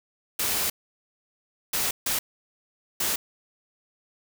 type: noise bursts at uneven times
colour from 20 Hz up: white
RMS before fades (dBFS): -26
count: 4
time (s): 0.39-0.7 / 1.73-1.91 / 2.06-2.19 / 3-3.16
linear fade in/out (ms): 5
effects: none